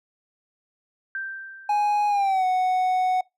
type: tone with exponential decay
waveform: sine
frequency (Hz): 1568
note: G6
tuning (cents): 0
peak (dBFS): -26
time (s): 1.15-2.4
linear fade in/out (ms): 1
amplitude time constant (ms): 270
type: tone with pitch glide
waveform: triangle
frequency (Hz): 830.6 to 740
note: G#5 to F#5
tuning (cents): 0 to 0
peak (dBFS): -17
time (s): 1.69-3.21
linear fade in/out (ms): 5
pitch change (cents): -200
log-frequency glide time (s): 2.08-2.45
effects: noise-tail reverb RT60 0.2 s tail -24 dB re dry